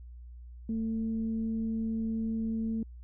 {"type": "tone with frequency modulation", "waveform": "sine", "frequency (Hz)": 223.6, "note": "A3", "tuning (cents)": 28, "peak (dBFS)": -29, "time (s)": [0.69, 2.83], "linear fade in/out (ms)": 2, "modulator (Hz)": 226, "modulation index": 0.23, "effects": ["added 60 Hz sine -44 dBFS peak until 3.03 s"]}